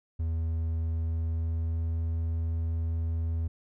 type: tone with pitch glide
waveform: triangle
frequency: 81.4 to 82.06 Hz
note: E2 to E2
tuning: -21 to -7 cents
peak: -25 dBFS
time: 0.19-3.48 s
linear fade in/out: 10 ms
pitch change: +14 cents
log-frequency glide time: 0.81-1.86 s
effects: none